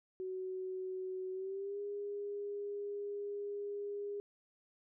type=tone with pitch glide; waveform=sine; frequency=373.6 to 407.4 Hz; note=F#4 to G#4; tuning=+17 to -33 cents; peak=-38 dBFS; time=0.2-4.2 s; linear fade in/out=0 ms; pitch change=+150 cents; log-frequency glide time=1.32-1.8 s; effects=none